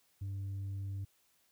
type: tone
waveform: sine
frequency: 98 Hz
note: G2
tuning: in tune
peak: -34 dBFS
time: 0.21-1.05 s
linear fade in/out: 10 ms
effects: tanh soft clip ceiling -36 dBFS + white hiss -72 dBFS RMS until 1.51 s